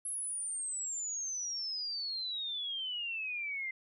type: exponential sweep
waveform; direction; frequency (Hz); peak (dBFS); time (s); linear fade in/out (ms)
sine; down; 11000 to 2070; -35; 0.05-3.71; 5
effects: none